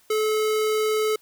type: tone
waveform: square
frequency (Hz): 431.6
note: A4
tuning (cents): -33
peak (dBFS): -21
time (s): 0.1-1.16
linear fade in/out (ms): 5
effects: white hiss -59 dBFS RMS until 1.21 s